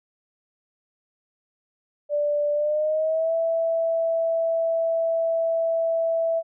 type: tone with pitch glide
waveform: sine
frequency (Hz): 587.3 to 659.2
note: D5 to E5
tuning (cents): 0 to 0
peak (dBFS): -20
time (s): 2.09-6.43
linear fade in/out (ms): 50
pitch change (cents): +200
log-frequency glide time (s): 2.53-3.34
effects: none